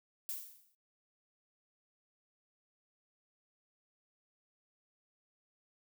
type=noise with exponential decay; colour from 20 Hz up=violet; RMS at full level=-37 dBFS; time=0.29-0.75 s; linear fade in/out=0 ms; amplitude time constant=98 ms; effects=noise-tail reverb RT60 0.1 s tail -22 dB re dry